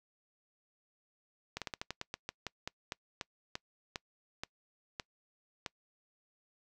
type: slowing click train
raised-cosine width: 0.2 ms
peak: -20 dBFS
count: 18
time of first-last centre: 1.57-5.662 s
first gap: 47 ms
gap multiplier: 1.18
effects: noise-tail reverb RT60 0.1 s tail -25 dB re dry